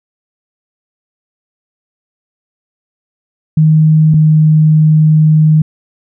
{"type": "tone pair in turn", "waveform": "sine", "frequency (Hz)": [156.2, 155.21], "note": ["D#3", "D#3"], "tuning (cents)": [7, -4], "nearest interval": "unison", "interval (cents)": 11, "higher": "first", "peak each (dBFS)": -4, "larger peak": "neither", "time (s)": [[3.57, 4.14], [4.14, 5.62]], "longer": "second", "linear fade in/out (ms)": 5, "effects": []}